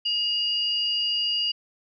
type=tone pair together; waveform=sine; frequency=2860 / 4807 Hz; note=F7 / D8; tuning=+41 / +39 cents; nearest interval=major sixth; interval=898 cents; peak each=-24 / -27 dBFS; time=0.05-1.52 s; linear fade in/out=10 ms; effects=none